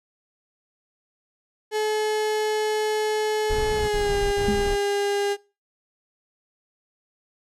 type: tone with pitch glide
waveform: 35% pulse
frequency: 428.6 to 404.5 Hz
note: A4 to G#4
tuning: -45 to -46 cents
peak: -20 dBFS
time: 1.71-5.37 s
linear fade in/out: 50 ms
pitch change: -101 cents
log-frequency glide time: 3.75-4.14 s
type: noise bursts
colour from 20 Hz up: brown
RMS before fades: -29 dBFS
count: 3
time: 3.49-4.76 s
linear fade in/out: 20 ms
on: 400 ms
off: 35 ms
type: tone with exponential decay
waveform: sine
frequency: 207.7 Hz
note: G#3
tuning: in tune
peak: -19 dBFS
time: 4.48-4.79 s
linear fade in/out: 5 ms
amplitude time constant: 67 ms
effects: noise-tail reverb RT60 0.3 s tail -22 dB re dry + low-pass 10000 Hz 12 dB/octave